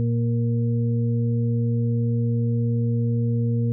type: harmonic tone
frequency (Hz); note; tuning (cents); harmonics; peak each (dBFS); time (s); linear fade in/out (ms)
117.3; A#2; +11; 1 / 2 / 4; -20 / -26 / -32; 0-3.72; 0
effects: none